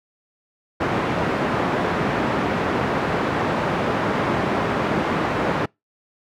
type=band-pass noise; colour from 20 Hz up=pink; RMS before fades=-22 dBFS; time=0.8-5.66 s; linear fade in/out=10 ms; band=160 to 1600 Hz; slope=12 dB/octave; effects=noise-tail reverb RT60 0.2 s tail -26 dB re dry